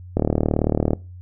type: click train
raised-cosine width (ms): 2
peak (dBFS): -5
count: 30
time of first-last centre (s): 0.17-0.933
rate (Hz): 38
effects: noise-tail reverb RT60 0.3 s tail -22 dB re dry + added 90 Hz sine -36 dBFS peak until 1.21 s